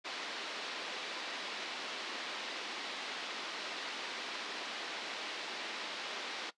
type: band-pass noise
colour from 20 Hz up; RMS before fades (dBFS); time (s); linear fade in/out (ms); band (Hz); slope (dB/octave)
white; -42; 0.04-6.51; 20; 250 to 4300; 24
effects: noise-tail reverb RT60 0.1 s tail -17 dB re dry + resampled to 24000 Hz